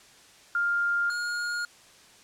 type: tone pair in turn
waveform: sine / square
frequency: 1402 / 1425.7 Hz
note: F6 / F6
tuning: +6 / +35 cents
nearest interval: unison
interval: 29 cents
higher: second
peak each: -23 / -29 dBFS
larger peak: first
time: 0.55-1.1 / 1.1-1.65 s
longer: neither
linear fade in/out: 2 ms
effects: white hiss -54 dBFS RMS until 2.23 s + low-pass 8000 Hz 12 dB/octave